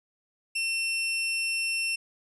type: tone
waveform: sawtooth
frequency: 2700 Hz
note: E7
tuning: 41 cents sharp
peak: -23 dBFS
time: 0.55-1.96 s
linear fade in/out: 10 ms
effects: resampled to 24000 Hz